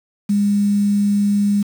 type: tone with quantisation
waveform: sine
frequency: 203.5 Hz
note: G#3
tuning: 35 cents flat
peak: -13 dBFS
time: 0.29-1.63 s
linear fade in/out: 10 ms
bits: 6
effects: none